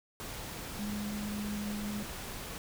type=tone in noise; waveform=sine; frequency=207.7 Hz; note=G#3; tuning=in tune; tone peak=-35 dBFS; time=0.79-2.03 s; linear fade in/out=0 ms; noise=pink; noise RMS=-42 dBFS; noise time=0.2-2.58 s; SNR=+4 dB; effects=none